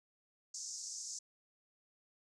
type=band-pass noise; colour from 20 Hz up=white; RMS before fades=-45 dBFS; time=0.54-1.19 s; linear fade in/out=5 ms; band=5300 to 7300 Hz; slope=48 dB/octave; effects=none